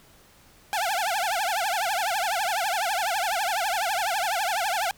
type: tone with vibrato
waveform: sawtooth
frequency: 770 Hz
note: G5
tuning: 31 cents flat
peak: -20 dBFS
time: 0.73-4.91 s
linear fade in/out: 0 ms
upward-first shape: triangle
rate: 12 Hz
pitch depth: 270 cents each way
effects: pink hiss -55 dBFS RMS until 4.97 s